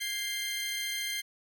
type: tone cluster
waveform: sawtooth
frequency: 1643 / 2096 / 3161 Hz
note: G#6 / C7 / G7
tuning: -19 / +2 / +14 cents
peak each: -39 / -31 / -33 dBFS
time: 0-1.22 s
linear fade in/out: 20 ms
effects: none